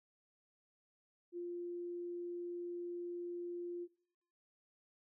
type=tone; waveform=sine; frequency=349.2 Hz; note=F4; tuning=in tune; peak=-40 dBFS; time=1.32-3.88 s; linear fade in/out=50 ms; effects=noise-tail reverb RT60 0.7 s tail -21 dB re dry